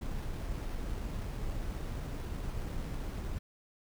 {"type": "noise with sample-and-hold", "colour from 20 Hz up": "brown", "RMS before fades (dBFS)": -37, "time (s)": [0.01, 3.39], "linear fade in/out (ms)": 10, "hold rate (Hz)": 7350, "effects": []}